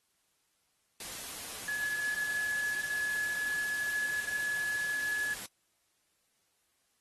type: tone in noise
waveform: sine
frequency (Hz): 1701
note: G#6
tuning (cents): +41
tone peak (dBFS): -31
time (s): 1.68-5.34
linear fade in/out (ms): 2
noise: white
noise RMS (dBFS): -42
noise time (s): 1-5.46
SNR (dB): +8
effects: white hiss -75 dBFS RMS until 7 s + AAC 32 kbps